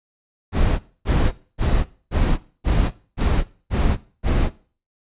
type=noise bursts; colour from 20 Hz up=brown; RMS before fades=-17 dBFS; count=8; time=0.52-4.5 s; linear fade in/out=50 ms; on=270 ms; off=260 ms; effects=noise-tail reverb RT60 0.4 s tail -18 dB re dry + resampled to 8000 Hz